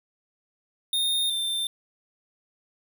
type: tone pair in turn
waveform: square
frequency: 3666 / 3582 Hz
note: A#7 / A7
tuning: -30 / +30 cents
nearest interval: unison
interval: 40 cents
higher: first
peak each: -23 / -26 dBFS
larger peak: first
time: 0.93-1.3 / 1.3-1.67 s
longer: neither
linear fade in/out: 2 ms
effects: none